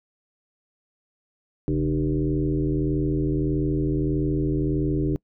sine tone with frequency modulation, 220.7 Hz, A3, 5 cents sharp, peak -20 dBFS, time 1.68-5.16 s, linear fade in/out 0 ms, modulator 81.6 Hz, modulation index 2.1, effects noise-tail reverb RT60 0.1 s tail -26 dB re dry

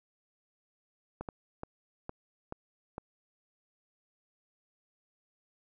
clicks, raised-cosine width 1 ms, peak -24 dBFS, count 6, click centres 1.21 / 1.288 / 1.634 / 2.094 / 2.524 / 2.981 s, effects none

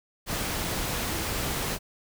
pink noise, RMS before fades -30 dBFS, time 0.26-1.79 s, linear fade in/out 50 ms, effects none

